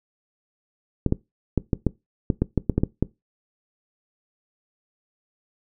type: clicks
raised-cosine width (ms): 3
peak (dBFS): -6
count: 12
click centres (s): 1.063 / 1.124 / 1.577 / 1.732 / 1.867 / 2.302 / 2.42 / 2.577 / 2.697 / 2.78 / 2.835 / 3.026
effects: noise-tail reverb RT60 0.2 s tail -20 dB re dry